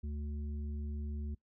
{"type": "harmonic tone", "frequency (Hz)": 73.42, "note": "D2", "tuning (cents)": 0, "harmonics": [1, 3, 5], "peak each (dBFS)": [-37, -46, -56], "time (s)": [0.03, 1.35], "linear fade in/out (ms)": 10, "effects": ["noise-tail reverb RT60 0.1 s tail -20 dB re dry"]}